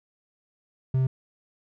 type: tone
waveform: triangle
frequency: 130.81 Hz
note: C3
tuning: in tune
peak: -18 dBFS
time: 0.94-1.07 s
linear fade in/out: 5 ms
effects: none